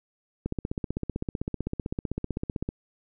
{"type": "click train", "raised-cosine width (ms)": 3, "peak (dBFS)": -16, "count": 36, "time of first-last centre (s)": [0.46, 2.689], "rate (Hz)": 15.7, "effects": []}